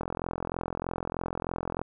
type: click train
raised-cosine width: 1 ms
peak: -17 dBFS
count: 79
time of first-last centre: 0.01-1.816 s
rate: 43.2 Hz
effects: none